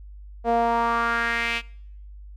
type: tone with band-pass filter sweep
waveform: sawtooth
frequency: 233.1 Hz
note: A#3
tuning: in tune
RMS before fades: -23 dBFS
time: 0.44-1.62 s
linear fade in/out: 50 ms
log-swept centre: 600 to 2700 Hz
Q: 3.2
effects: noise-tail reverb RT60 0.7 s tail -24 dB re dry + added 50 Hz sine -39 dBFS peak until 2.36 s